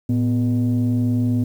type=tone pair together; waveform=sine; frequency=112.03 / 247.9 Hz; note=A2 / B3; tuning=+32 / +7 cents; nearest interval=octave + major second; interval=1375 cents; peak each=-17 dBFS; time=0.09-1.44 s; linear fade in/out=5 ms; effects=tanh soft clip ceiling -13 dBFS + 8-bit